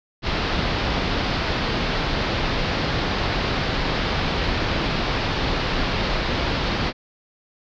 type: low-pass noise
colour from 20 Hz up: pink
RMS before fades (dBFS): -23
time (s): 0.22-6.93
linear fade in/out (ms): 50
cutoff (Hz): 4900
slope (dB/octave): 48
effects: none